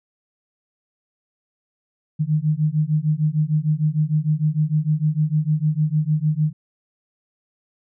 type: beating tone pair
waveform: sine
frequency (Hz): 150.1 / 156.7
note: D3 / D#3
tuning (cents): +38 / +13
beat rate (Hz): 6.6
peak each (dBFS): -20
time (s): 2.19-6.53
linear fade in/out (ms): 20
effects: none